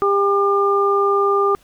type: harmonic tone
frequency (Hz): 400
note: G4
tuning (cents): +35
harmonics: 1 / 2 / 3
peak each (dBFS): -16 / -25 / -17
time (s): 0.02-1.55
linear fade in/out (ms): 0
effects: pink hiss -54 dBFS RMS until 1.63 s